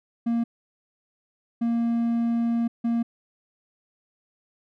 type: tone bursts at uneven times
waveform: triangle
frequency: 233.1 Hz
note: A#3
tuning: in tune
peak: -19 dBFS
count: 3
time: 0.26-0.44 / 1.61-2.68 / 2.84-3.03 s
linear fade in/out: 10 ms
effects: none